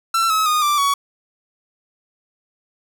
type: tone with pitch steps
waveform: 45% pulse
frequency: 1344 / 1285.5 / 1229.6 / 1176.1 / 1125 Hz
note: E6 / E6 / D#6 / D6 / C#6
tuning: +33 / -44 / -21 / +2 / +25 cents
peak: -15 dBFS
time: 0.14-0.94 s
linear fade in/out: 5 ms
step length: 160 ms
effects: none